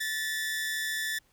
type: tone pair together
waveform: sawtooth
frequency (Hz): 1755 / 1908.4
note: A6 / A#6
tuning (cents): -5 / +40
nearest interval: minor second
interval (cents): 145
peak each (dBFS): -27 / -35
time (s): 0-1.19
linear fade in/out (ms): 10
effects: pink hiss -67 dBFS RMS until 1.32 s